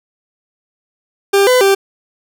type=tone with pitch steps; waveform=40% pulse; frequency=397.3 / 504 / 392.3 Hz; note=G4 / B4 / G4; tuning=+23 / +35 / +1 cents; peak=-7 dBFS; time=1.33-1.75 s; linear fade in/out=10 ms; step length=140 ms; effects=none